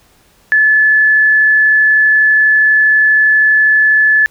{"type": "tone with frequency modulation", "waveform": "sine", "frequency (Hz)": 1728, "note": "A6", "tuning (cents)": -32, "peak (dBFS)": -6, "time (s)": [0.52, 4.26], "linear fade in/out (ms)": 0, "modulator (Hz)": 32.4, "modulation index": 0.29, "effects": ["pink hiss -50 dBFS RMS until 4.3 s"]}